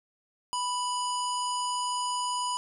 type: harmonic tone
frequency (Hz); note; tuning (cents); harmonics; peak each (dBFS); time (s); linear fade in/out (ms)
987.8; B5; 0; 1 / 3 / 5 / 7 / 9 / 10; -29 / -37 / -39 / -39 / -43 / -44; 0.53-2.57; 0
effects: none